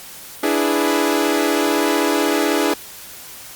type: chord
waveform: sawtooth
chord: E dominant seventh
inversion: third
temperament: equal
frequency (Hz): 293.7 / 329.6 / 415.3 / 493.9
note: D4 / E4 / G#4 / B4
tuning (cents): 0 / 0 / 0 / 0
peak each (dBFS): -16 / -17 / -17 / -22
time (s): 0.43-2.74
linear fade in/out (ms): 5
effects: white hiss -37 dBFS RMS until 3.55 s + Opus 48 kbps